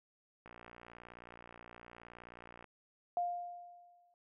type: click train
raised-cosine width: 0.5 ms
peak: -37 dBFS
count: 130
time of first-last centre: 0.46-2.643 s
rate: 59.1 Hz
type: tone with exponential decay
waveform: sine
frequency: 703 Hz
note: F5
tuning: 11 cents sharp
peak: -30 dBFS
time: 3.17-4.14 s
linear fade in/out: 1 ms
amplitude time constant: 210 ms
effects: none

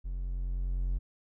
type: tone with level ramp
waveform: triangle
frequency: 44.88 Hz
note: F1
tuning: 48 cents sharp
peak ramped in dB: -31 to -25 dBFS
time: 0.04-0.99 s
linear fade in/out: 20 ms
effects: none

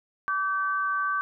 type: tone pair together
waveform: sine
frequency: 1155.2 / 1542 Hz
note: D6 / G6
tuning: -29 / -29 cents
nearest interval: perfect fourth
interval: 500 cents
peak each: -26 / -28 dBFS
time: 0.28-1.21 s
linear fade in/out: 0 ms
effects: none

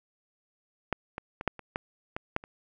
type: clicks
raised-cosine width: 0.5 ms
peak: -12 / -20 / -21 / -10 / -27 / -15 / -18 / -12 / -30 dBFS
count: 9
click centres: 0.927 / 1.181 / 1.411 / 1.477 / 1.593 / 1.759 / 2.165 / 2.364 / 2.439 s
effects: none

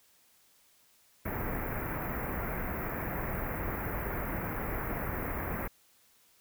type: band-stop noise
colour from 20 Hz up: pink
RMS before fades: -35 dBFS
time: 1.25-5.68 s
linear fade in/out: 10 ms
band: 2200 to 13000 Hz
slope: 48 dB/octave
effects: white hiss -65 dBFS RMS until 6.4 s

